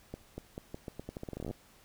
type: accelerating click train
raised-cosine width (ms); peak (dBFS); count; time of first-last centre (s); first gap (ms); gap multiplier
2; -26; 20; 0.14-1.511; 240; 0.83
effects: pink hiss -61 dBFS RMS until 1.84 s